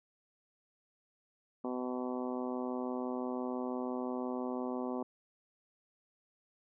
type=harmonic tone; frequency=125.9 Hz; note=B2; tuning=34 cents sharp; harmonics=2 / 3 / 4 / 5 / 6 / 7 / 8 / 9; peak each=-37 / -41 / -43 / -45 / -47 / -48 / -49 / -50 dBFS; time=1.64-5.03 s; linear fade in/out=5 ms; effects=none